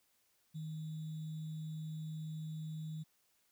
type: tone with sample-and-hold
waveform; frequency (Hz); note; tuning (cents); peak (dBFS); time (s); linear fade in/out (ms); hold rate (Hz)
sine; 157; D#3; +16; -40; 0.54-3.04; 20; 3675
effects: white hiss -75 dBFS RMS until 3.51 s